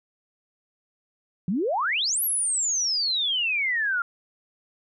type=exponential two-way sweep; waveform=sine; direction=up then down; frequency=164.81 to 11900 to 1371 Hz; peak=-22 dBFS; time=1.48-4.02 s; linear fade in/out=2 ms; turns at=2.23 s; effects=none